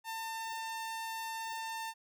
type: tone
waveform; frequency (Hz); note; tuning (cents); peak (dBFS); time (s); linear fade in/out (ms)
sawtooth; 899; A5; +37; -34; 0.04-1.94; 50
effects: none